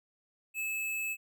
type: tone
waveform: square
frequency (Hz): 2603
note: E7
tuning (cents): -22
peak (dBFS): -33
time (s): 0.54-1.17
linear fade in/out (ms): 50
effects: none